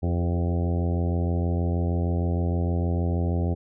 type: harmonic tone with a mistuned harmonic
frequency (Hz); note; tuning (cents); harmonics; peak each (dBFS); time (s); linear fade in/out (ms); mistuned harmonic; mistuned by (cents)
86.4; F2; -18; 1 / 2 / 3 / 4 / 5 / 6 / 7 / 8 / 9; -23 / -29 / -33 / -35 / -37 / -39 / -40 / -41 / -42; 0.02-3.55; 20; 5; -28
effects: none